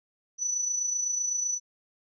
sine tone with amplitude modulation, 5960 Hz, F#8, 12 cents sharp, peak -24 dBFS, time 0.38-1.6 s, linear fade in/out 50 ms, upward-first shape sine, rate 27.9 Hz, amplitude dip 50%, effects none

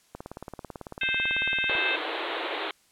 click train, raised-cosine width 1 ms, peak -23 dBFS, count 30, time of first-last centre 0.15-1.752 s, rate 18.1 Hz
harmonic tone, 523.3 Hz, C5, in tune, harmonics 3 / 4 / 5 / 6 / 7, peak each -30 / -33 / -27 / -37 / -34 dBFS, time 1.01-1.96 s, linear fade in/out 5 ms
pink band-pass noise, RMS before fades -32 dBFS, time 1.69-2.71 s, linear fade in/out 2 ms, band 310 to 4000 Hz, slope 96 dB/octave
effects white hiss -63 dBFS RMS until 2.91 s + low-pass 11000 Hz 12 dB/octave

